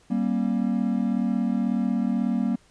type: tone cluster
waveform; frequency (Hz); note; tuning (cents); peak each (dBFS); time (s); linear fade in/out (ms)
triangle; 193.8 / 235.8 / 272.2; G3 / A#3 / C#4; -20 / +20 / -31; -24 / -22 / -28; 0.1-2.56; 10
effects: pink hiss -59 dBFS RMS until 2.7 s + resampled to 22050 Hz